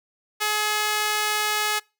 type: tone with high-pass filter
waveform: sawtooth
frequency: 423.5 Hz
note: G#4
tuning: 34 cents sharp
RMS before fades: -24 dBFS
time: 0.4-1.8 s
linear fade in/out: 20 ms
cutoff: 1200 Hz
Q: 0.71
effects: noise-tail reverb RT60 0.3 s tail -26 dB re dry